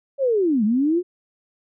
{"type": "linear two-way sweep", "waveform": "sine", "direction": "down then up", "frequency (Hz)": [568, 201.5, 368.6], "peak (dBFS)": -16, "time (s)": [0.18, 1.03], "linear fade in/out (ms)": 50, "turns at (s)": 0.64, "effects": []}